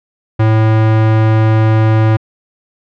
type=tone; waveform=square; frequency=110 Hz; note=A2; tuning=in tune; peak=-8 dBFS; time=0.39-2.17 s; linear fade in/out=10 ms; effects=low-pass 2000 Hz 12 dB/octave